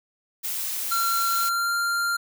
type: noise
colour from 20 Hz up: blue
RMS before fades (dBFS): -29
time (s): 0.43-1.5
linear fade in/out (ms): 20
type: tone with pitch glide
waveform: square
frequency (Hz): 1368 to 1391.1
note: F6 to F6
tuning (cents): -36 to -7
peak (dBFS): -23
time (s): 0.91-2.17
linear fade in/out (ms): 10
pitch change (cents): +29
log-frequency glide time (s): 1.31-1.75
effects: none